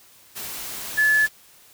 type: tone in noise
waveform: sine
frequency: 1723 Hz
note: A6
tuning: 37 cents flat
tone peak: -15 dBFS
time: 0.97-1.27 s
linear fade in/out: 20 ms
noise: white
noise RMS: -33 dBFS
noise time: 0.35-1.29 s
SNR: +15 dB
effects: white hiss -52 dBFS RMS until 1.73 s